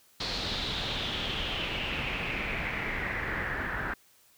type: noise with low-pass filter sweep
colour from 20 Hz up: pink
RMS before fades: -33 dBFS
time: 0.2-3.94 s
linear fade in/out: 5 ms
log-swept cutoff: 4300 to 1600 Hz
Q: 5
effects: white hiss -62 dBFS RMS until 4.37 s